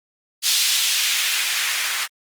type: noise with band-pass filter sweep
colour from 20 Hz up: blue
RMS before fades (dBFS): -21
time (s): 0.42-2.08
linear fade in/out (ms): 50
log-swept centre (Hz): 3800 to 1600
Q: 1.3
effects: Opus 24 kbps